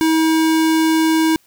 square tone, 320 Hz, D#4, 49 cents sharp, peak -13 dBFS, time 0.01-1.36 s, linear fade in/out 0 ms, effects white hiss -56 dBFS RMS until 1.46 s

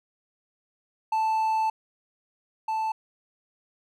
triangle tone pair in turn, 880 / 880 Hz, A5 / A5, 0 / 0 cents, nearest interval unison, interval 0 cents, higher neither, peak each -20 / -23 dBFS, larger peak first, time 1.12-1.7 / 2.68-2.92 s, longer first, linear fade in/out 5 ms, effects none

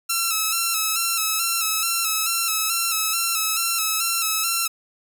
5% pulse tone with vibrato, 1325 Hz, E6, 9 cents sharp, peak -9 dBFS, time 0.09-4.68 s, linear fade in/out 10 ms, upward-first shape square, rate 2.3 Hz, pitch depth 40 cents each way, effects none

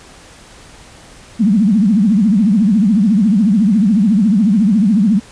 sine tone with vibrato, 207.7 Hz, G#3, in tune, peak -8 dBFS, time 1.39-5.2 s, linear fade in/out 20 ms, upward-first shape triangle, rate 14 Hz, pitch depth 260 cents each way, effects pink hiss -40 dBFS RMS until 5.31 s + resampled to 22050 Hz

